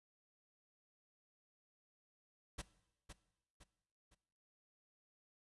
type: noise with echo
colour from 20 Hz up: pink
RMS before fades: -44 dBFS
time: 2.58-2.62 s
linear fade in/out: 10 ms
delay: 510 ms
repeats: 3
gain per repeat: -8 dB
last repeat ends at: 4.15 s
effects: noise-tail reverb RT60 0.9 s tail -18 dB re dry + resampled to 24000 Hz